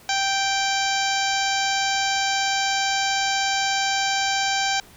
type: harmonic tone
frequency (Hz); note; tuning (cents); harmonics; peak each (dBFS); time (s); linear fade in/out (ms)
783; G5; -2; 1 / 2 / 3 / 4 / 5 / 6 / 7 / 8 / 9; -24 / -27 / -29 / -30 / -31 / -32 / -32 / -33 / -34; 0.09-4.8; 2
effects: pink hiss -49 dBFS RMS until 4.96 s